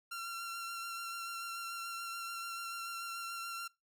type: tone with vibrato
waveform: sawtooth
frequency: 1368 Hz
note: F6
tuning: 36 cents flat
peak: -36 dBFS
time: 0.11-3.68 s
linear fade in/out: 10 ms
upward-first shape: sine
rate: 6.9 Hz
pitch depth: 17 cents each way
effects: noise-tail reverb RT60 0.2 s tail -21 dB re dry